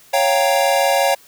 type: chord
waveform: square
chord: G half-diminished seventh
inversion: second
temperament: equal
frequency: 554.4 / 698.5 / 784 / 932.3 Hz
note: Db5 / F5 / G5 / Bb5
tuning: 0 / 0 / 0 / 0 cents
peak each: -18 / -20 / -20 / -24 dBFS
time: 0.13-1.15 s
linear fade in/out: 10 ms
effects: white hiss -48 dBFS RMS until 1.27 s